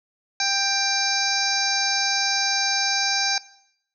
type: harmonic tone with a mistuned harmonic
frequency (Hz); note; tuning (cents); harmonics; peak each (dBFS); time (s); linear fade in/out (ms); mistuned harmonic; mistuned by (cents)
790; G5; +13; 1 / 2 / 3 / 5 / 6 / 7 / 8; -28 / -28 / -28 / -28 / -28 / -28 / -28; 0.4-3.38; 2; 7; -41
effects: noise-tail reverb RT60 0.7 s tail -19 dB re dry